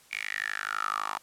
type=tone with high-pass filter sweep; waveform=10% pulse; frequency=51.91 Hz; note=G#1; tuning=in tune; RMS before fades=-33 dBFS; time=0.11-1.18 s; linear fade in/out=10 ms; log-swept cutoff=2300 to 1000 Hz; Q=8.3; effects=white hiss -58 dBFS RMS until 1.22 s + low-pass 11000 Hz 12 dB/octave